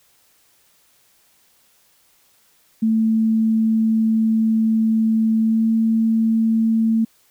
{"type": "tone with pitch glide", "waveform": "sine", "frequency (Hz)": [222, 224.2], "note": ["A3", "A3"], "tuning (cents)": [16, 33], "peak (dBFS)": -14, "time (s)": [2.82, 7.05], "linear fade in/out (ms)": 10, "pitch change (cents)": 17, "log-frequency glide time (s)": [5.41, 5.67], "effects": ["white hiss -58 dBFS RMS until 7.3 s"]}